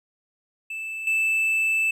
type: tone with level steps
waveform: triangle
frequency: 2637 Hz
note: E7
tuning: in tune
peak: -28 / -18 dBFS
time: 0.7-1.91 s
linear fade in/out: 5 ms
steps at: 1.07 s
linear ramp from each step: 2 ms
effects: none